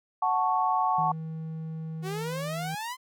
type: chord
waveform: sine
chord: F# minor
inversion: none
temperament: equal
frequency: 740 / 880 / 1108.7 Hz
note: F#5 / A5 / C#6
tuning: 0 / 0 / 0 cents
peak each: -27 dBFS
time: 0.22-1.12 s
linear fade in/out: 5 ms
type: tone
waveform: triangle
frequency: 160 Hz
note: D#3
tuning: 49 cents sharp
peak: -31 dBFS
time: 0.98-2.75 s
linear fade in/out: 5 ms
type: exponential sweep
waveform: sawtooth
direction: up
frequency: 359.4 to 1046.5 Hz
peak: -29 dBFS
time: 2.02-2.97 s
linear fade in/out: 50 ms
effects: none